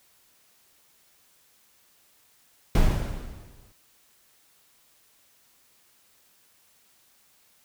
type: noise with exponential decay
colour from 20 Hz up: brown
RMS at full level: -17 dBFS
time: 2.75-3.72 s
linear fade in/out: 2 ms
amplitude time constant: 210 ms
effects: white hiss -62 dBFS RMS until 7.64 s